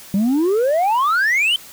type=exponential sweep; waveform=sine; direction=up; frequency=188.3 to 3136 Hz; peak=-11 dBFS; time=0.14-1.56 s; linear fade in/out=2 ms; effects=tanh soft clip ceiling -13 dBFS + white hiss -40 dBFS RMS until 1.72 s